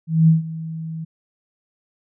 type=tone with ADSR envelope; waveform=sine; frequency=161.3 Hz; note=E3; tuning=37 cents flat; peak=-8 dBFS; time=0.07-1.05 s; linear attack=210 ms; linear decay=140 ms; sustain=-18 dB; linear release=13 ms; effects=none